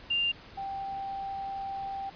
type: tone pair in turn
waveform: sine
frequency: 2794 / 784 Hz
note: F7 / G5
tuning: 0 / 0 cents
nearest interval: octave + minor seventh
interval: 2200 cents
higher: first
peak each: -25 / -33 dBFS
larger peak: first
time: 0.1-0.32 / 0.57-2.1 s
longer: second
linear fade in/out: 10 ms
effects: pink hiss -50 dBFS RMS until 2.15 s + resampled to 11025 Hz